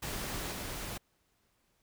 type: noise with level steps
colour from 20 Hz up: pink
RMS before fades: -38 / -40 dBFS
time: 0.02-0.98 s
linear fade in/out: 10 ms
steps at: 0.52 s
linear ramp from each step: 10 ms
effects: pink hiss -74 dBFS RMS until 1.82 s